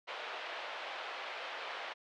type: band-pass noise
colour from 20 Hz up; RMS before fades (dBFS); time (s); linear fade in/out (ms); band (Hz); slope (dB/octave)
pink; -43; 0.07-1.94; 20; 550 to 3600; 24
effects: none